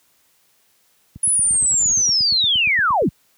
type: click train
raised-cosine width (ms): 5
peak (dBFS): -22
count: 17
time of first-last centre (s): 1.16-3.023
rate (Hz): 8.59
type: linear sweep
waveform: sine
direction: down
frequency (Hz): 10410 to 117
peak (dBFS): -14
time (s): 1.23-3.09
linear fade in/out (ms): 5
type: noise with tremolo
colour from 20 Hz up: brown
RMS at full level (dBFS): -33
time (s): 1.43-2.13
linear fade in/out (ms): 50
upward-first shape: sine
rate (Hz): 11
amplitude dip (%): 100
effects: white hiss -60 dBFS RMS until 3.37 s + high-pass 60 Hz 12 dB/octave

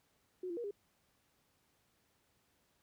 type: tone with pitch steps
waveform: sine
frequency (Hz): 366.1 / 342 / 474.4 / 405.2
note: F#4 / F4 / A#4 / G#4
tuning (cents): -18 / -36 / +30 / -43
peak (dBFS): -38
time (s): 0.43-0.71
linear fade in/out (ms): 5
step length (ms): 70
effects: pink hiss -75 dBFS RMS until 2.82 s + high-pass 60 Hz 12 dB/octave

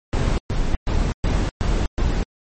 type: noise bursts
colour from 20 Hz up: brown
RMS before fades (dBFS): -19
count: 6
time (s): 0.13-2.23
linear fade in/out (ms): 0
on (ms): 250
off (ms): 120
effects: MP3 32 kbps

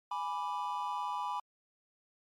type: chord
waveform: triangle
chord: G# diminished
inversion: none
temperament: equal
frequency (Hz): 830.6 / 987.8 / 1174.7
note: G#5 / B5 / D6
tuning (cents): 0 / 0 / 0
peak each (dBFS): -37 / -34 / -39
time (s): 0.11-1.4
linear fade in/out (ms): 5
effects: MP3 96 kbps

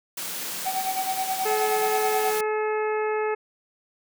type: high-pass noise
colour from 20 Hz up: white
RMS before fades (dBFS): -32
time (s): 0.17-2.41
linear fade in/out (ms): 5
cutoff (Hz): 140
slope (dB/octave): 96
type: tone with tremolo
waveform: triangle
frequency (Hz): 759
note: F#5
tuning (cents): +44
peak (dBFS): -21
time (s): 0.65-2.32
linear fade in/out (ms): 20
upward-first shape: sine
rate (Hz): 9.4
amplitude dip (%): 70
type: harmonic tone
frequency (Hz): 429.3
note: A4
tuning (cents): -43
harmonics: 1 / 2 / 3 / 4 / 5 / 6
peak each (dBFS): -24 / -30 / -34 / -36 / -38 / -40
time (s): 1.45-3.35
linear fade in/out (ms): 10
effects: none

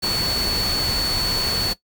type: tone in noise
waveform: sine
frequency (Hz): 4435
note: C#8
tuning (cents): 0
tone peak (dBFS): -20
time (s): 0.02-1.74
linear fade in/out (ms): 20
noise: pink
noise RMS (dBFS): -26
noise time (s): 0.02-1.74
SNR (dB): +3
effects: noise-tail reverb RT60 0.1 s tail -17 dB re dry

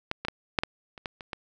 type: clicks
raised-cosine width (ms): 0.3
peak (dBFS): -12 / -17 / -10 / -6 / -11 / -27 / -16 / -24 / -17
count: 9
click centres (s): 0.114 / 0.25 / 0.284 / 0.588 / 0.635 / 0.978 / 1.058 / 1.208 / 1.332
effects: none

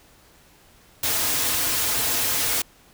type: noise with comb filter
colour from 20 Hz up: white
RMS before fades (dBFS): -23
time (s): 1.03-2.62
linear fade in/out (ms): 5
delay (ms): 5.2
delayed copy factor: -0.6
effects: pink hiss -54 dBFS RMS until 2.93 s

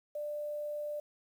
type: tone with quantisation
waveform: sine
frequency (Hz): 593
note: D5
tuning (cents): +17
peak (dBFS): -35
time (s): 0.15-1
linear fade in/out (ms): 5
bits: 10
effects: none

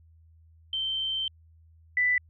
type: tone pair in turn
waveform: sine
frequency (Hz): 3113 / 1986.1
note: G7 / B6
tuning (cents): -13 / +9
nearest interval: minor sixth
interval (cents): 778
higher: first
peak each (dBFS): -27 / -21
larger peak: second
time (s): 0.73-1.28 / 1.97-2.18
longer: first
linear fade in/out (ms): 2
effects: added 81 Hz sine -54 dBFS peak until 2.29 s

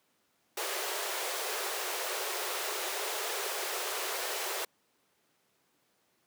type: high-pass noise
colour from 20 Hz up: pink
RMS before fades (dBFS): -35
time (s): 0.57-4.65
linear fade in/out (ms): 5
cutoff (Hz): 360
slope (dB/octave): 96
effects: pink hiss -72 dBFS RMS until 6.26 s + high-pass 200 Hz 12 dB/octave

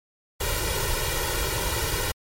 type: noise with comb filter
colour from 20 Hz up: pink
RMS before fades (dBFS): -26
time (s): 0.4-2.12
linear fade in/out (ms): 10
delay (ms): 2.1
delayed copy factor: +1
effects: MP3 64 kbps

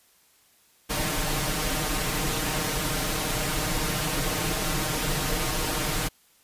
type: noise with comb filter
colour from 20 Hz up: pink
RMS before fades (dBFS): -27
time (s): 0.89-6.09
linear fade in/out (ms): 20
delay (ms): 6.5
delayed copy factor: +0.75
effects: white hiss -61 dBFS RMS until 6.43 s + resampled to 32000 Hz

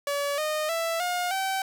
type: tone with pitch steps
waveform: sawtooth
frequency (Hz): 570 / 614.4 / 662.4 / 714 / 769.7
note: C#5 / D#5 / E5 / F5 / G5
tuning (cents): +48 / -22 / +8 / +38 / -32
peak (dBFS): -22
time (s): 0.07-1.62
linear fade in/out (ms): 2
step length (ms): 310
effects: none

